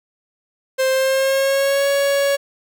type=tone with pitch glide; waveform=45% pulse; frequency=525 to 559.4 Hz; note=C5 to C#5; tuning=+6 to +16 cents; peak=-15 dBFS; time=0.78-2.37 s; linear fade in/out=20 ms; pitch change=+110 cents; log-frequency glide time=0.91-1.89 s; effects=none